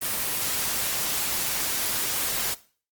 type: noise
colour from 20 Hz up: white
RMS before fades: -27 dBFS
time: 0.01-2.55 s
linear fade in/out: 20 ms
effects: noise-tail reverb RT60 0.4 s tail -18 dB re dry + Opus 24 kbps